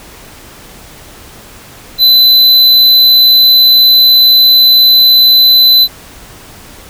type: tone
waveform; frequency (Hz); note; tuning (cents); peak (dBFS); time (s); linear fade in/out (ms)
square; 4019; B7; +30; -3; 1.98-5.88; 50
effects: pink hiss -34 dBFS RMS until 6.89 s